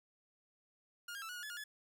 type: tone with pitch steps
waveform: sawtooth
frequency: 1420 / 1617 / 1323 / 1460 / 1439 / 1714 / 1429 / 1712 Hz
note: F6 / G#6 / E6 / F#6 / F#6 / A6 / F6 / A6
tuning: +28 / -47 / +6 / -24 / -49 / -46 / +39 / -48 cents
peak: -40 dBFS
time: 1.08-1.64 s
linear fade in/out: 5 ms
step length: 70 ms
effects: none